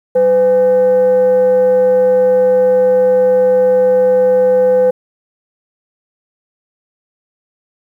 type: tone with frequency modulation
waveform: sine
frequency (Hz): 507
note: B4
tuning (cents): +45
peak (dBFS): -6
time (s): 0.15-4.91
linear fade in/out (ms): 10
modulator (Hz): 315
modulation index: 0.25
effects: tanh soft clip ceiling -4 dBFS + 8-bit